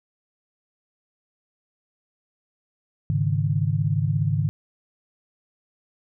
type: chord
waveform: sine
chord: Ab suspended fourth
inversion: none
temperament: equal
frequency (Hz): 103.83 / 138.59 / 155.56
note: Ab2 / Db3 / Eb3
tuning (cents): 0 / 0 / 0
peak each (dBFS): -24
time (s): 3.1-4.49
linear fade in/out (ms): 0
effects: none